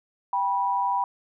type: tone pair together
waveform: sine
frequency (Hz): 790 / 977.8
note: G5 / B5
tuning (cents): +13 / -18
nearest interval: major third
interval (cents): 369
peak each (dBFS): -27 / -23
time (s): 0.33-1.04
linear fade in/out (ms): 2
effects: none